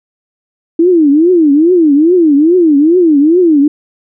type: tone with vibrato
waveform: sine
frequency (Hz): 320.4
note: E4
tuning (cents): -49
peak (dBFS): -4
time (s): 0.79-3.68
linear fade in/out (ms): 5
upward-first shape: triangle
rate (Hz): 2.4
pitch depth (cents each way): 270
effects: none